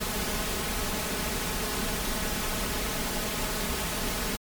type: noise with comb filter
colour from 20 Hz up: pink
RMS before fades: -30 dBFS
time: 0-4.37 s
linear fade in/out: 20 ms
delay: 4.7 ms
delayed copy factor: +0.55
effects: MP3 96 kbps